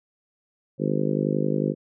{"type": "harmonic tone", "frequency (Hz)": 51.1, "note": "G#1", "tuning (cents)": -27, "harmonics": [3, 4, 5, 6, 7, 8, 9, 10], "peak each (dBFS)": [-27, -28, -29, -30, -30, -31, -32, -32], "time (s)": [0.78, 1.75], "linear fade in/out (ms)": 50, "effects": []}